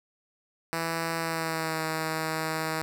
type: tone with pitch glide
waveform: 5% pulse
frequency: 164.81 to 159.1 Hz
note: E3 to D#3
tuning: 0 to +39 cents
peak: -17 dBFS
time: 0.73-2.82 s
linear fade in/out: 0 ms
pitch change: -61 cents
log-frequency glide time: 1.18-1.81 s
effects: none